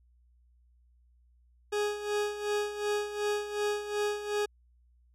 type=tone with tremolo; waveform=40% pulse; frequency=415.3 Hz; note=G#4; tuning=in tune; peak=-26 dBFS; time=1.72-4.46 s; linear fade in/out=10 ms; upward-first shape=sine; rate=2.7 Hz; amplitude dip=70%; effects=added 60 Hz sine -61 dBFS peak until 5.14 s + low-pass 10000 Hz 12 dB/octave